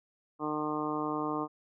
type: harmonic tone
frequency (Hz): 151.7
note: D#3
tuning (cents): -44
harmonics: 1 / 2 / 3 / 4 / 5 / 6 / 7 / 8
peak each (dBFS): -45 / -34 / -38 / -43 / -40 / -42 / -37 / -40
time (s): 0.39-1.48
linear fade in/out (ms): 50
effects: none